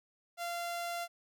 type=tone; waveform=sawtooth; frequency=690 Hz; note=F5; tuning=21 cents flat; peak=-32 dBFS; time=0.37-1.08 s; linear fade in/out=50 ms; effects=none